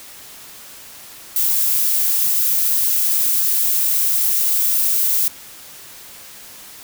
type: noise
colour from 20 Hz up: violet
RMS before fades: -17 dBFS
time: 1.36-5.28 s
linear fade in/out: 2 ms
effects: white hiss -39 dBFS RMS until 6.83 s